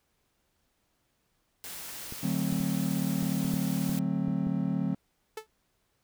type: noise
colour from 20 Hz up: white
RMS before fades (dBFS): -41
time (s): 1.64-3.99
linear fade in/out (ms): 0
type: clicks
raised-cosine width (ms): 3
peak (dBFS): -28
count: 9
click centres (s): 2.124 / 2.525 / 2.603 / 3.228 / 3.449 / 3.539 / 3.895 / 4.282 / 4.47
type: chord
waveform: triangle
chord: D dominant seventh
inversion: none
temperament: just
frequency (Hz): 146.83 / 183.54 / 220.2 / 264.3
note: D3 / F#3 / A3 / C4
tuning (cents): 0 / -14 / +2 / +18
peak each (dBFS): -32 / -28 / -32 / -31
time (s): 2.23-4.95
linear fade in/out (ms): 5
type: tone with exponential decay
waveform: sawtooth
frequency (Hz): 436.6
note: A4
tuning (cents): -13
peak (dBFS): -29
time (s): 5.37-5.47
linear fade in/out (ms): 5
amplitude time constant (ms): 21
effects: pink hiss -74 dBFS RMS until 6.03 s